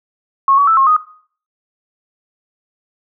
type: tone with pitch steps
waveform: sine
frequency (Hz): 1091 / 1132 / 1319 / 1078 / 1244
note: C#6 / C#6 / E6 / C#6 / D#6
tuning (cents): -28 / +36 / +1 / -49 / -1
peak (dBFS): -8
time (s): 0.48-0.965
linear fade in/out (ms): 2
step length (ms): 97
effects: noise-tail reverb RT60 0.5 s tail -18 dB re dry